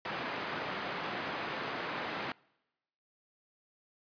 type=band-pass noise; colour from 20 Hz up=white; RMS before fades=-38 dBFS; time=0.05-2.32 s; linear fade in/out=2 ms; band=160 to 1800 Hz; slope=12 dB/octave; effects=noise-tail reverb RT60 1.0 s tail -26 dB re dry + resampled to 11025 Hz